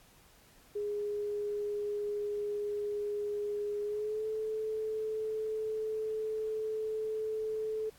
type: tone with pitch glide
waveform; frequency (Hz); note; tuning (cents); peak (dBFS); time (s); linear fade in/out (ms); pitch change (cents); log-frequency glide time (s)
sine; 413.7 to 435.3; G#4 to A4; -7 to -19; -32; 0.75-7.9; 10; +88; 3.83-4.26
effects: pink hiss -61 dBFS RMS until 7.98 s + AAC 64 kbps